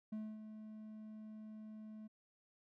triangle tone with ADSR envelope, 215.9 Hz, A3, 33 cents flat, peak -38 dBFS, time 0.12-2.08 s, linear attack 8 ms, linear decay 250 ms, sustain -9 dB, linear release 16 ms, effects none

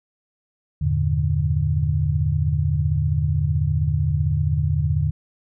sine chord, E half-diminished seventh, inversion none, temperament equal, 82.41 / 98 / 116.54 / 146.83 Hz, E2 / G2 / Bb2 / D3, 0 / 0 / 0 / 0 cents, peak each -22 / -26 / -27 / -21 dBFS, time 0.81-5.11 s, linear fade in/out 10 ms, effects none

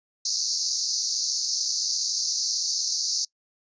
white band-pass noise, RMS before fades -27 dBFS, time 0.25-3.25 s, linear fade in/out 5 ms, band 4300 to 6500 Hz, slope 96 dB/octave, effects noise-tail reverb RT60 0.1 s tail -25 dB re dry + resampled to 16000 Hz

